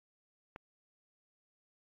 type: click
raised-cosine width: 0.5 ms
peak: -30 dBFS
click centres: 0.561 s
effects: AAC 48 kbps